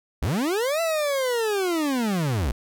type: linear two-way sweep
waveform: 40% pulse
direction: up then down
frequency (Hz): 51.4 to 673 to 51.4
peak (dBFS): -21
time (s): 0.22-2.52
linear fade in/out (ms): 5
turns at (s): 0.81
effects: none